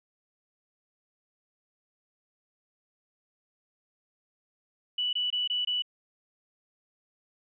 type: tone bursts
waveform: sine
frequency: 2960 Hz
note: F#7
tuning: in tune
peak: -26 dBFS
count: 5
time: 4.98-5.822 s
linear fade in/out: 5 ms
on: 150 ms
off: 23 ms
effects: none